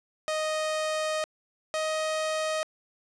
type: tone pair in turn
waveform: sawtooth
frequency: 622.3 / 626.6 Hz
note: D#5 / D#5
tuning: 0 / +12 cents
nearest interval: unison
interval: 12 cents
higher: second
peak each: -23 dBFS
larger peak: neither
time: 0.28-1.24 / 1.74-2.63 s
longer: first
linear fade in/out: 0 ms
effects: resampled to 22050 Hz + 9-bit